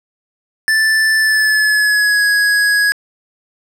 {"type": "tone with pitch glide", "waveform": "square", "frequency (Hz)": [1760, 1665.1], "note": ["A6", "G#6"], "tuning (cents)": [0, 4], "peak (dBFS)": -11, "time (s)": [0.68, 2.92], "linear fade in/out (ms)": 0, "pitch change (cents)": -96, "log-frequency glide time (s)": [1.18, 2.24], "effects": ["low-pass 11000 Hz 12 dB/octave", "7-bit"]}